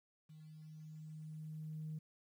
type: tone with level ramp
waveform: sine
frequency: 155.56 Hz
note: D#3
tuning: in tune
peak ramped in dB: -54 to -40 dBFS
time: 0.29-1.99 s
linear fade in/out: 10 ms
effects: tanh soft clip ceiling -37 dBFS + 12-bit